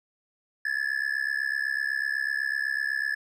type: tone with amplitude modulation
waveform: triangle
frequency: 1719 Hz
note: A6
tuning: 41 cents flat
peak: -20 dBFS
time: 0.65-3.15 s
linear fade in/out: 5 ms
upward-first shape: sine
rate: 68 Hz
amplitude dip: 95%
effects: none